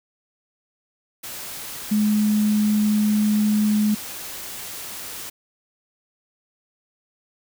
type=tone in noise; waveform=sine; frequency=211.2 Hz; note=G#3; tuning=29 cents sharp; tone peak=-16 dBFS; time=1.91-3.95 s; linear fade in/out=10 ms; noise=white; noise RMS=-34 dBFS; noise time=1.23-5.3 s; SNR=+15 dB; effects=none